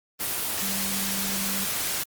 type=tone in noise; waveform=sine; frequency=195.4 Hz; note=G3; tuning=5 cents flat; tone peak=-33 dBFS; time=0.61-1.66 s; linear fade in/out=20 ms; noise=white; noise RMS=-28 dBFS; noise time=0.19-2.04 s; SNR=-8 dB; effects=Opus 24 kbps